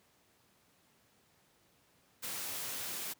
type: noise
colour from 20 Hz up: white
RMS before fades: -40 dBFS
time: 2.22-3.14 s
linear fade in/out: 20 ms
effects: pink hiss -69 dBFS RMS until 3.19 s + high-pass 100 Hz 12 dB/octave